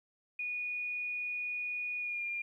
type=tone with pitch glide; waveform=sine; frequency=2459 to 2404 Hz; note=D#7 to D7; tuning=-21 to +40 cents; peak=-34 dBFS; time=0.39-2.42 s; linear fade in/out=5 ms; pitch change=-39 cents; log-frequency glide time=1.99-2.24 s; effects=12-bit